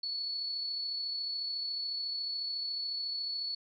sine tone with amplitude modulation, 4419 Hz, C#8, 6 cents flat, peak -32 dBFS, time 0.03-3.55 s, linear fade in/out 5 ms, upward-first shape sine, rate 34 Hz, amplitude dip 30%, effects none

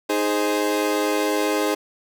30% pulse chord, Ab major, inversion second, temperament equal, 311.1 / 415.3 / 523.3 Hz, Eb4 / Ab4 / C5, 0 / 0 / 0 cents, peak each -21 / -21 / -23 dBFS, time 0.09-1.75 s, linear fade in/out 10 ms, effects none

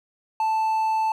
triangle tone, 880 Hz, A5, in tune, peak -18 dBFS, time 0.4-1.12 s, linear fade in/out 2 ms, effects 10-bit

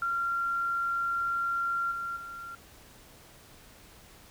sine tone with level steps, 1379 Hz, F6, 22 cents flat, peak -27 / -32 / -39 dBFS, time 0.02-2.55 s, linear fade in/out 2 ms, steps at 1.91 / 2.16 s, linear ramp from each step 10 ms, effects pink hiss -54 dBFS RMS until 4.3 s

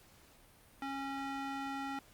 square tone with band-pass filter, 273.9 Hz, C#4, 21 cents flat, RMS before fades -40 dBFS, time 0.82-1.99 s, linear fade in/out 2 ms, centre 1200 Hz, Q 0.75, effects pink hiss -62 dBFS RMS until 2.13 s + Opus 48 kbps

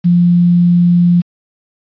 sine tone with quantisation, 174.61 Hz, F3, in tune, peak -6 dBFS, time 0.04-1.22 s, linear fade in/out 20 ms, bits 6, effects resampled to 11025 Hz

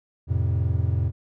triangle chord, F major, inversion none, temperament equal, 87.31 / 110 / 130.81 Hz, F2 / A2 / C3, 0 / 0 / 0 cents, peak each -21 / -23 / -26 dBFS, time 0.27-1.12 s, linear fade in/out 50 ms, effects none

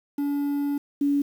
triangle / sine tone pair in turn, 285.7 / 284.2 Hz, D4 / C#4, -48 / +43 cents, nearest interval unison, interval 9 cents, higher first, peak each -21 / -19 dBFS, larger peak second, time 0.18-0.78 / 1.01-1.22 s, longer first, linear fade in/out 5 ms, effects 8-bit

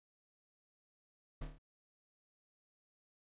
brown noise with echo, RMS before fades -39 dBFS, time 1.41-1.45 s, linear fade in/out 10 ms, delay 27 ms, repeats 5, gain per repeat -4 dB, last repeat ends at 1.585 s, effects resampled to 8000 Hz

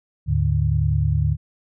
sine tone cluster, 75.9 / 106 / 147.4 Hz, D#2 / G#2 / D3, -42 / +36 / +7 cents, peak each -21 dBFS, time 0.26-1.37 s, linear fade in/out 50 ms, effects none

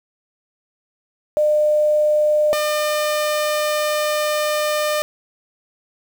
sine / sawtooth tone pair in turn, 603 / 603 Hz, D5 / D5, +46 / +46 cents, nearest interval unison, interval 0 cents, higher neither, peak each -13 / -14 dBFS, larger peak first, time 1.37-2.53 / 2.53-5.02 s, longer second, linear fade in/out 0 ms, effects 7-bit

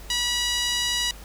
5% pulse tone with band-pass filter, 971 Hz, B5, 30 cents flat, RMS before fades -25 dBFS, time 0.1-1.11 s, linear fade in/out 2 ms, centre 3200 Hz, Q 1.2, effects added 50 Hz sine -40 dBFS peak until 1.24 s + pink hiss -46 dBFS RMS until 1.24 s

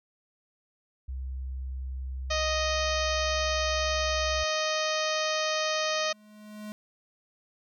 sine tone, 65.1 Hz, C2, 8 cents flat, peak -32 dBFS, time 1.08-4.44 s, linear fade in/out 10 ms
harmonic tone, 622.3 Hz, D#5, in tune, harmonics 1 / 2 / 3 / 4 / 5 / 6 / 7 / 8 / 9 / 10, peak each -30 / -33 / -35 / -36 / -37 / -38 / -38 / -39 / -40 / -40 dBFS, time 2.3-6.13 s, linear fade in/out 10 ms
square tone with exponential growth, 211.4 Hz, G#3, 31 cents sharp, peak -36 dBFS, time 5.61-6.72 s, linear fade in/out 0 ms, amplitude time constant 240 ms
effects none

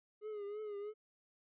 triangle tone with vibrato, 416.8 Hz, G#4, 6 cents sharp, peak -39 dBFS, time 0.21-0.94 s, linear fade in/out 50 ms, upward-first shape triangle, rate 3.1 Hz, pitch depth 73 cents each way, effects resampled to 8000 Hz

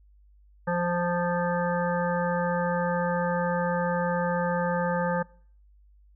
harmonic tone with a mistuned harmonic, 174.61 Hz, F3, in tune, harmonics 1 / 3 / 5 / 7 / 9 / 10, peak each -28 / -28 / -31 / -35 / -35 / -39 dBFS, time 0.67-5.23 s, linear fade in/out 10 ms, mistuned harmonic 5, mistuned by +18 cents, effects noise-tail reverb RT60 0.5 s tail -24 dB re dry + added 50 Hz sine -54 dBFS peak until 6.15 s

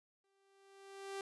sawtooth tone with exponential growth, 392 Hz, G4, in tune, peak -36 dBFS, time 0.24-1.21 s, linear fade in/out 2 ms, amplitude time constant 210 ms, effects resampled to 24000 Hz

